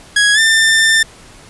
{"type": "tone with pitch glide", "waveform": "sawtooth", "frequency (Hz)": [1661.2, 1790.7], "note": ["G#6", "A6"], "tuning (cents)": [0, 30], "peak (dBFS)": -5, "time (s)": [0.16, 1.03], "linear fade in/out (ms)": 5, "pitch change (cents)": 130, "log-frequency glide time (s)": [0.34, 0.39], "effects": ["pink hiss -40 dBFS RMS until 1.49 s", "resampled to 24000 Hz"]}